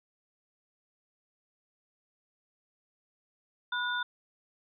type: tone cluster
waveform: sine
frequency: 988 / 1451 / 3569 Hz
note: B5 / F#6 / A7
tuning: 0 / -34 / +24 cents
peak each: -36 / -31 / -37 dBFS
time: 3.72-4.03 s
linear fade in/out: 5 ms
effects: none

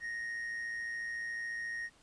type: tone with amplitude modulation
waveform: triangle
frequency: 1864.7 Hz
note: A#6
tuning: in tune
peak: -33 dBFS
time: 0-1.9 s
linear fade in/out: 50 ms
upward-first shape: sine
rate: 114 Hz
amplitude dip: 40%
effects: pink hiss -64 dBFS RMS until 2.02 s + resampled to 22050 Hz

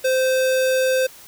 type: tone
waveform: square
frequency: 519 Hz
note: C5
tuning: 14 cents flat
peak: -17 dBFS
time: 0.04-1.07 s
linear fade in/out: 10 ms
effects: white hiss -44 dBFS RMS until 1.27 s

